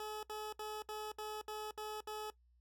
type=tone bursts; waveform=20% pulse; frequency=427.4 Hz; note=G#4; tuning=50 cents sharp; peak=-37 dBFS; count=8; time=0-2.302 s; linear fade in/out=2 ms; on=230 ms; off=66 ms; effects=noise-tail reverb RT60 0.1 s tail -18 dB re dry + added 60 Hz sine -67 dBFS peak until 2.6 s